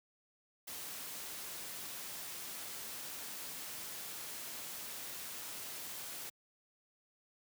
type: noise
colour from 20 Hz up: white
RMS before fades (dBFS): -45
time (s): 0.67-6.3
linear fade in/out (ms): 10
effects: high-pass 100 Hz 12 dB/octave